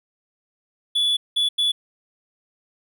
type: tone bursts at uneven times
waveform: triangle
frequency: 3434 Hz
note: A7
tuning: 43 cents flat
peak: -16 dBFS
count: 3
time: 0.95-1.17 / 1.36-1.49 / 1.58-1.72 s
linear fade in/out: 10 ms
effects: none